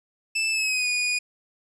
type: tone with pitch glide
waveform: sawtooth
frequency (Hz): 2637 to 2460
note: E7 to D#7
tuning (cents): 0 to -20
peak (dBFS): -19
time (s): 0.35-1.19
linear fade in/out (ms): 10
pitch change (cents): -120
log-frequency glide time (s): 0.51-0.88
effects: resampled to 22050 Hz + 10-bit